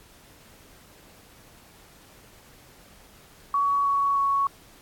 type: tone with pitch steps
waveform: sine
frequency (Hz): 1126 / 1118.9 / 1111.8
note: C#6 / C#6 / C#6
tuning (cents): +27 / +16 / +5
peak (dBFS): -20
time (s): 3.54-4.47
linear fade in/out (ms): 2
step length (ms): 310
effects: pink hiss -53 dBFS RMS until 4.81 s + AAC 64 kbps